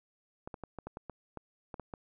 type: clicks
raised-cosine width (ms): 1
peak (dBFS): -27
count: 11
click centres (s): 0.475 / 0.542 / 0.637 / 0.787 / 0.87 / 0.971 / 1.097 / 1.373 / 1.742 / 1.797 / 1.938
effects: none